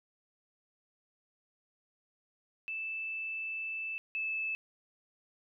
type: tone pair in turn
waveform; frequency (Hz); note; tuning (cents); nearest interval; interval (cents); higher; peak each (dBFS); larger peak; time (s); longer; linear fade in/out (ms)
sine; 2637 / 2619; E7 / E7; 0 / -12; unison; 12; first; -35 / -32; second; 2.68-3.98 / 4.15-4.55; first; 0
effects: none